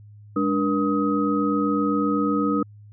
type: tone cluster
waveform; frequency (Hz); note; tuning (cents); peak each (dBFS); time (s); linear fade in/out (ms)
sine; 205.1 / 293 / 477 / 1262; G#3 / D4 / A#4 / D#6; -21 / -4 / +40 / +24; -25 / -22 / -28 / -26; 0.36-2.63; 5
effects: added 104 Hz sine -43 dBFS peak until 2.92 s